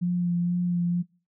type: tone with vibrato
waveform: sine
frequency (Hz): 175.4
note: F3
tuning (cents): +8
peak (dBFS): -22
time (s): 0.01-1.03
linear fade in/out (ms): 20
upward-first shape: sine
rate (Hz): 2.1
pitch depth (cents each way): 19
effects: noise-tail reverb RT60 0.4 s tail -25 dB re dry

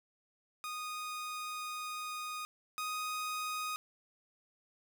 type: tone pair in turn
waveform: sawtooth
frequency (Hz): 1238 / 1247.3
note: D#6 / D#6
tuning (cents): -9 / +4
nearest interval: unison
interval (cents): 13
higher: second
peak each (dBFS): -35 / -32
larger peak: second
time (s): 0.64-2.45 / 2.78-3.76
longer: first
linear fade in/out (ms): 0
effects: none

